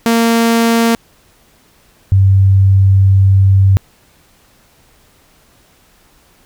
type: tone pair in turn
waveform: sawtooth / sine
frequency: 230.3 / 96.83 Hz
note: A#3 / G2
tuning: -21 / -21 cents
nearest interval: octave + minor third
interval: 1500 cents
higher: first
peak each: -5 dBFS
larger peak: neither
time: 0.06-0.95 / 2.12-3.77 s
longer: second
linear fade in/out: 0 ms
effects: pink hiss -50 dBFS RMS until 6.45 s